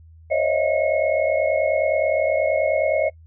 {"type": "tone cluster", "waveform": "sine", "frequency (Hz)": [519, 558, 627, 677, 2173], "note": ["C5", "C#5", "D#5", "E5", "C#7"], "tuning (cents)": [-14, 11, 13, 46, -35], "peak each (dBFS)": [-28, -22, -20, -28, -28], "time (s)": [0.3, 3.1], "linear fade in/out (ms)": 20, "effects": ["noise-tail reverb RT60 0.1 s tail -22 dB re dry", "added 81 Hz sine -44 dBFS peak until 3.26 s"]}